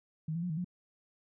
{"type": "tone with pitch steps", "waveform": "sine", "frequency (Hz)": [157.6, 168.4, 178.8, 156.3, 178.8], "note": ["D#3", "E3", "F3", "D#3", "F3"], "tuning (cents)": [23, 37, 41, 8, 41], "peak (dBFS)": -32, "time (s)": [0.28, 0.645], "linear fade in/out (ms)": 5, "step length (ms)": 73, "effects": []}